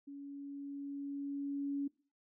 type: tone with level ramp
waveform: sine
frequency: 281.3 Hz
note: C#4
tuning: 26 cents sharp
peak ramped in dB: -45 to -33 dBFS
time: 0.07-1.88 s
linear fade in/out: 10 ms
effects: noise-tail reverb RT60 0.4 s tail -22 dB re dry